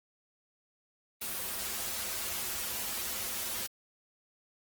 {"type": "noise with comb filter", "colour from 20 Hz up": "white", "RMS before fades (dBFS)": -36, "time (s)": [1.21, 3.67], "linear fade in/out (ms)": 10, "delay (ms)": 6.7, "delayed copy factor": -1, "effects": ["Opus 24 kbps"]}